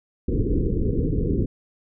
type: low-pass noise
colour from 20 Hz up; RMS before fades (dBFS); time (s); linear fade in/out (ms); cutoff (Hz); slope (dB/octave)
pink; -22; 0.28-1.46; 5; 480; 96
effects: none